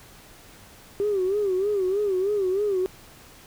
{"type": "tone with vibrato", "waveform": "sine", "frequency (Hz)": 392.4, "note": "G4", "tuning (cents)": 2, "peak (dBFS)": -20, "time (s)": [1, 2.86], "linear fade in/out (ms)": 0, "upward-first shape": "sine", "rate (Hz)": 3.2, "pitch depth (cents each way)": 120, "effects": ["tanh soft clip ceiling -16 dBFS", "pink hiss -49 dBFS RMS until 3.46 s"]}